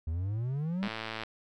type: exponential sweep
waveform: triangle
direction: up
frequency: 76.8 to 207.7 Hz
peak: -28 dBFS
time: 0.07-0.88 s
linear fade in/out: 5 ms
type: click train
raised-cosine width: 0.3 ms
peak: -20 dBFS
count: 46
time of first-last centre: 0.83-1.235 s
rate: 111 Hz
effects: none